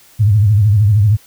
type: tone with vibrato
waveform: sine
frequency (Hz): 104.2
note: G#2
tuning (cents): +6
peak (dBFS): -7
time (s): 0.19-1.17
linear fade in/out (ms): 20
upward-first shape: triangle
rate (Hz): 13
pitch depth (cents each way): 150
effects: white hiss -46 dBFS RMS until 1.26 s